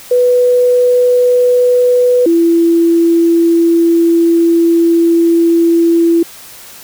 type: tone pair in turn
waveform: sine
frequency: 493.9 / 335.7 Hz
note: B4 / E4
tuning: 0 / +32 cents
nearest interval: perfect fifth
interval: 668 cents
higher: first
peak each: -6 dBFS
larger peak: neither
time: 0.11-2.26 / 2.26-6.23 s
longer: second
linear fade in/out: 5 ms
effects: white hiss -34 dBFS RMS until 6.83 s